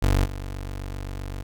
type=tone with level steps; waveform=25% pulse; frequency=47.73 Hz; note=G1; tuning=45 cents flat; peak=-14 / -27 dBFS; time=0.02-1.43 s; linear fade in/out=10 ms; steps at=0.24 s; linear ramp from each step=20 ms; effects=none